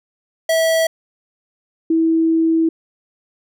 square / sine tone pair in turn, 651 / 325.5 Hz, E5 / E4, -22 / -22 cents, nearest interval octave, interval 1200 cents, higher first, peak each -14 / -12 dBFS, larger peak second, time 0.49-0.87 / 1.9-2.69 s, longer second, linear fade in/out 5 ms, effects none

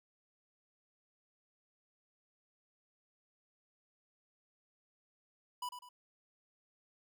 square tone with echo, 987.8 Hz, B5, in tune, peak -38 dBFS, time 5.62-5.69 s, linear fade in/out 5 ms, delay 100 ms, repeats 2, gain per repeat -8 dB, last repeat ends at 5.89 s, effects none

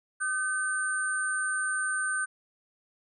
sine tone cluster, 1225 / 1527 / 9000 Hz, D#6 / G6 / C#9, -27 / -46 / +25 cents, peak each -37 / -28 / -34 dBFS, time 0.2-2.26 s, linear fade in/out 20 ms, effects none

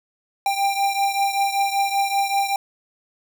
square beating tone pair, 791 / 796.2 Hz, G5 / G5, +15 / +27 cents, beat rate 5.2 Hz, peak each -21 / -25 dBFS, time 0.46-2.56 s, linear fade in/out 2 ms, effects none

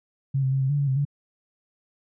sine tone with pitch steps, 136.5 / 132.1 / 135 / 133 / 144.7 / 141.5 / 132.1 / 142.8 Hz, C#3 / C3 / C#3 / C3 / D3 / C#3 / C3 / D3, -26 / +17 / -45 / +29 / -25 / +36 / +17 / -48 cents, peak -20 dBFS, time 0.34-1.052 s, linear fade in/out 10 ms, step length 89 ms, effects none

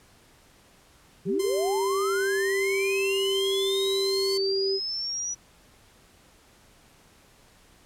sine tone with pitch glide, 392 to 389.3 Hz, G4 to G4, 0 to -12 cents, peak -24 dBFS, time 1.25-4.8 s, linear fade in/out 50 ms, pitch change -12 cents, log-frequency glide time 1.77-4.15 s
sine linear sweep, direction up, 146.83 to 5900 Hz, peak -28 dBFS, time 1.25-5.35 s, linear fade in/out 20 ms
5% pulse tone, 1041 Hz, C6, 9 cents flat, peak -22 dBFS, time 1.39-4.38 s, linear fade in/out 10 ms
effects pink hiss -57 dBFS RMS until 7.85 s + low-pass 12000 Hz 12 dB/octave

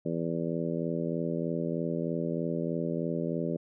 harmonic tone, 83.2 Hz, E2, 17 cents sharp, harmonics 2 / 3 / 4 / 5 / 6 / 7, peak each -33 / -35 / -36 / -37 / -38 / -38 dBFS, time 0.05-3.57 s, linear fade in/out 10 ms, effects none

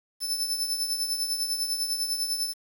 sawtooth tone with tremolo, 5274 Hz, E8, in tune, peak -21 dBFS, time 0.2-2.54 s, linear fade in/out 50 ms, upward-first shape triangle, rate 10 Hz, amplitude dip 65%, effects 8-bit

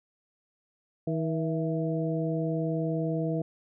harmonic tone with a mistuned harmonic, 160 Hz, D#3, 49 cents sharp, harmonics 1 / 2 / 3 / 4, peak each -29 / -32 / -34 / -35 dBFS, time 1.07-3.42 s, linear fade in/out 5 ms, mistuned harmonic 4, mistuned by +52 cents, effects none

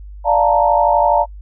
sine chord, Bb major seventh, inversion first, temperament equal, 587.3 / 698.5 / 880 / 932.3 Hz, D5 / F5 / A5 / Bb5, 0 / 0 / 0 / 0 cents, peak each -16 dBFS, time 0.24-1.26 s, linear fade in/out 50 ms, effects noise-tail reverb RT60 0.1 s tail -26 dB re dry + added 50 Hz sine -31 dBFS peak until 1.41 s

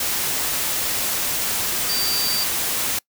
sine tone in noise, 4667 Hz, D8, 12 cents flat, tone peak -22 dBFS, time 1.89-2.44 s, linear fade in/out 5 ms, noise white, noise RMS -23 dBFS, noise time 0-2.99 s, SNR -2 dB, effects noise-tail reverb RT60 0.1 s tail -25 dB re dry

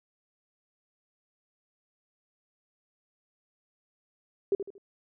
sine tone with echo, 396 Hz, G4, 18 cents sharp, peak -21 dBFS, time 4.52-4.55 s, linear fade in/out 2 ms, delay 77 ms, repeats 3, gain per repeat -9 dB, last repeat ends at 4.781 s, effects none

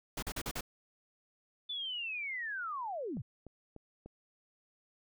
pink noise bursts, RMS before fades -38 dBFS, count 5, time 0.17-0.609 s, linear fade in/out 5 ms, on 55 ms, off 41 ms
sine linear sweep, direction down, 3520 to 86.6 Hz, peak -36 dBFS, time 1.69-3.22 s, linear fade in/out 10 ms
click train, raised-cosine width 2 ms, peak -35 dBFS, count 4, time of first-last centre 3.17-4.06 s, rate 3.37 Hz
effects none

